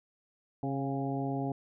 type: harmonic tone with a mistuned harmonic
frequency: 136.5 Hz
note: C#3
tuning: 26 cents flat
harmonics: 1 / 2 / 3 / 4 / 5 / 6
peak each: -35 / -34 / -40 / -44 / -39 / -42 dBFS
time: 0.63-1.52 s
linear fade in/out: 2 ms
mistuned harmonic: 5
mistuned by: +36 cents
effects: none